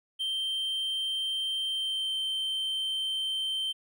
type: tone with pitch glide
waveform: triangle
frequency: 3136 to 3116 Hz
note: G7 to G7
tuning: 0 to -11 cents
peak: -27 dBFS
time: 0.19-3.73 s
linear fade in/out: 20 ms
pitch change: -11 cents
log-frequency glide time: 1.68-2.15 s
effects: none